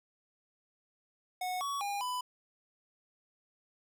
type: tone with pitch steps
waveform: square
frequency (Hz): 733 / 1125 / 809 / 997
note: F#5 / C#6 / G#5 / B5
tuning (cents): -16 / +25 / -46 / +16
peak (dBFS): -34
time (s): 1.41-2.21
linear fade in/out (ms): 5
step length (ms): 200
effects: none